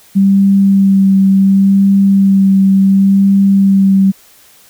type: tone with vibrato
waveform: sine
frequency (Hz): 195.1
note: G3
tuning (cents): -8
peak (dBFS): -5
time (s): 0.15-4.12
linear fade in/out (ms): 20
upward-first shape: sine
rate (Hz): 0.7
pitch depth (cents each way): 15
effects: white hiss -44 dBFS RMS until 4.69 s